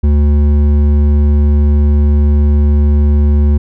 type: tone with hard clipping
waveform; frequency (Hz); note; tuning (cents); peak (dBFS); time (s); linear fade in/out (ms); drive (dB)
sine; 73.2; D2; -5; -8; 0.03-3.58; 10; 9
effects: none